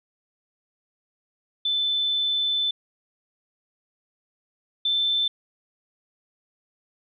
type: tone pair in turn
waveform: sine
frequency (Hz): 3520 / 3539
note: A7 / A7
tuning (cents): 0 / +9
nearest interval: unison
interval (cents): 9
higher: second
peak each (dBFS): -21 / -20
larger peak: second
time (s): 1.65-2.71 / 4.85-5.28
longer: first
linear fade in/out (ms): 5
effects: none